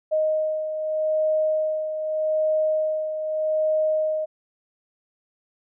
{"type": "beating tone pair", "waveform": "sine", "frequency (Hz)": [622.3, 623.12], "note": ["D#5", "D#5"], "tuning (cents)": [0, 2], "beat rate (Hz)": 0.82, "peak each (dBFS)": [-21, -29], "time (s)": [0.11, 4.26], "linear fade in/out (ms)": 20, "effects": []}